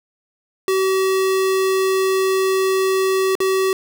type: tone with dropouts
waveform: square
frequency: 381 Hz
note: G4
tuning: 49 cents flat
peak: -16 dBFS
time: 0.68-3.73 s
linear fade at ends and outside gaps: 1 ms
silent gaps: 3.353-3.403 s
effects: none